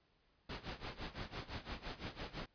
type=noise with tremolo; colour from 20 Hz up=pink; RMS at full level=-43 dBFS; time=0.49-2.46 s; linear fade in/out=5 ms; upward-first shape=sine; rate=5.9 Hz; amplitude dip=85%; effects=pink hiss -75 dBFS RMS until 2.54 s + resampled to 11025 Hz